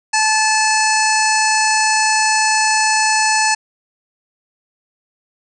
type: harmonic tone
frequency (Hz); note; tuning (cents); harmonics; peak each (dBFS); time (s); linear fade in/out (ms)
869; A5; -22; 1 / 2 / 3 / 5 / 6 / 7 / 8 / 9 / 10; -16 / -19 / -21 / -23 / -24 / -24 / -25 / -26 / -26; 0.13-3.55; 10
effects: none